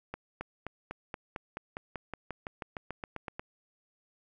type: accelerating click train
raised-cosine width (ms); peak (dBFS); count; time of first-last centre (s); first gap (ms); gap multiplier
0.5; -22; 19; 0.14-3.395; 270; 0.95
effects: none